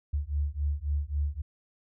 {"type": "beating tone pair", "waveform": "sine", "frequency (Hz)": [71, 74.7], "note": ["C#2", "D2"], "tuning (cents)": [42, 30], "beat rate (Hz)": 3.7, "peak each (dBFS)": -30, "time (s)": [0.13, 1.42], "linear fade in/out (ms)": 10, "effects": []}